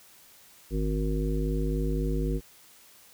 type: harmonic tone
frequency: 51.91 Hz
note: G#1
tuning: in tune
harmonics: 1 / 3 / 5 / 7 / 9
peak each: -27 / -32 / -34 / -35 / -37 dBFS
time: 0.7-2.41 s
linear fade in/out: 50 ms
effects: white hiss -55 dBFS RMS until 3.13 s